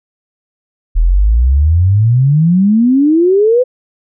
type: exponential sweep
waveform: sine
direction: up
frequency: 38.81 to 515 Hz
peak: -6 dBFS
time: 0.95-3.64 s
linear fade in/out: 20 ms
effects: none